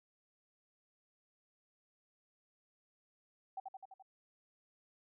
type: tone with echo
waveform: sine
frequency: 768 Hz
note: G5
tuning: 36 cents flat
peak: -39 dBFS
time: 3.57-3.6 s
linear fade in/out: 5 ms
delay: 85 ms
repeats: 5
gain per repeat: -3 dB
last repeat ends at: 4.025 s
effects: none